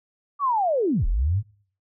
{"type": "linear two-way sweep", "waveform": "sine", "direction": "down then up", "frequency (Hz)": [1174.7, 30.87, 111.5], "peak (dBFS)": -19, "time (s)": [0.39, 1.43], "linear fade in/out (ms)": 50, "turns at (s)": 1.06, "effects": ["noise-tail reverb RT60 0.5 s tail -23 dB re dry"]}